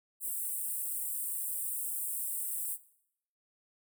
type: high-pass noise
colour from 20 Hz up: pink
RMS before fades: -36 dBFS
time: 0.2-2.78 s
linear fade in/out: 50 ms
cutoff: 8100 Hz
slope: 96 dB/octave
effects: noise-tail reverb RT60 0.7 s tail -18 dB re dry